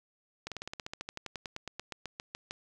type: slowing click train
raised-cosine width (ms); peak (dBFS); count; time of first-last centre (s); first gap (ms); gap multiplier
0.2; -21; 23; 0.47-2.509; 47; 1.06
effects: none